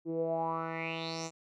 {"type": "tone with low-pass filter sweep", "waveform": "10% pulse", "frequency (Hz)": 163.5, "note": "E3", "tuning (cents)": -14, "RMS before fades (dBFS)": -35, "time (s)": [0.05, 1.31], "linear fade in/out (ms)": 50, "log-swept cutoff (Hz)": [340, 7200], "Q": 6.1, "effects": []}